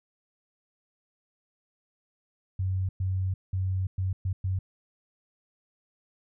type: tone bursts at uneven times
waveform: sine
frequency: 94 Hz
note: F#2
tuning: 28 cents sharp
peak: -25 dBFS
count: 6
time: 2.59-2.89 / 3-3.34 / 3.53-3.87 / 3.98-4.13 / 4.25-4.33 / 4.44-4.59 s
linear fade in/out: 5 ms
effects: none